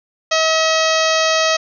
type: harmonic tone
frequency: 640 Hz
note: D#5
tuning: 49 cents sharp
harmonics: 1 / 2 / 3 / 4 / 5 / 6 / 7 / 8 / 9 / 10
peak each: -17 / -20 / -22 / -23 / -24 / -25 / -25 / -26 / -27 / -27 dBFS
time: 0.31-1.57 s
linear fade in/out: 10 ms
effects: none